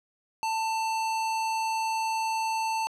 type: tone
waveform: square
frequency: 890 Hz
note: A5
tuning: 20 cents sharp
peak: -27 dBFS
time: 0.43-2.87 s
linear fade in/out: 0 ms
effects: low-pass 9000 Hz 12 dB/octave